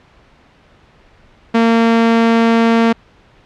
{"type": "tone", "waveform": "sawtooth", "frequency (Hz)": 229.1, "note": "A#3", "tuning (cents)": -30, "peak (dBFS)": -5, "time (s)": [1.54, 2.93], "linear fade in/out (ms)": 10, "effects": ["pink hiss -48 dBFS RMS until 3.45 s", "low-pass 3000 Hz 12 dB/octave"]}